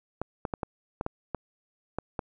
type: clicks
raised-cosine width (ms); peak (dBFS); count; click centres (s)
1; -16; 9; 0.216 / 0.452 / 0.538 / 0.632 / 1.011 / 1.064 / 1.347 / 1.986 / 2.192
effects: none